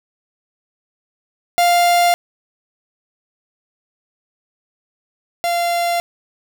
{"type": "tone pair in turn", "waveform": "45% pulse", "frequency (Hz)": [698.5, 690.9], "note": ["F5", "F5"], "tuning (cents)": [0, -19], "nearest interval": "unison", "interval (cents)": 19, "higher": "first", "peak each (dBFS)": [-11, -16], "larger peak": "first", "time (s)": [[1.58, 2.14], [5.44, 6]], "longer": "neither", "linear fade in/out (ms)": 0, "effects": []}